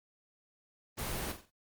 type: noise with echo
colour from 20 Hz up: pink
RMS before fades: -37 dBFS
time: 0.97-1.33 s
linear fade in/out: 20 ms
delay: 45 ms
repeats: 4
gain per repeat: -9 dB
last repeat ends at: 1.51 s
effects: Opus 24 kbps